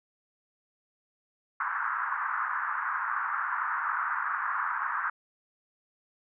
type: band-pass noise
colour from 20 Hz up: white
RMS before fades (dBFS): -31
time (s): 1.6-5.1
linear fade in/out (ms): 5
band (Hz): 980 to 1600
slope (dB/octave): 48
effects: none